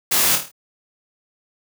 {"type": "noise with echo", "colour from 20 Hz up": "white", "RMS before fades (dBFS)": -18, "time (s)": [0.11, 0.36], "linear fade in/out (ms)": 10, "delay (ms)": 26, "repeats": 6, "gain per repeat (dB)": -5, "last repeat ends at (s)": 0.516, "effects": ["high-pass 100 Hz 12 dB/octave"]}